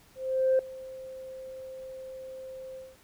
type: tone with ADSR envelope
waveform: sine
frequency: 523 Hz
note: C5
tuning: 1 cent flat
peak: -18 dBFS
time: 0.15-2.97 s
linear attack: 440 ms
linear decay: 3 ms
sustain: -21 dB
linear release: 200 ms
effects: tanh soft clip ceiling -17 dBFS + pink hiss -59 dBFS RMS until 3.03 s